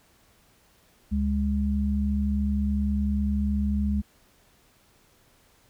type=tone pair together; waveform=sine; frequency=71.7 / 205.4 Hz; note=D2 / G#3; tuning=-41 / -19 cents; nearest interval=octave + tritone; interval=1822 cents; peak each=-25 dBFS; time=1.11-4.02 s; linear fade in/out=20 ms; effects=pink hiss -61 dBFS RMS until 5.69 s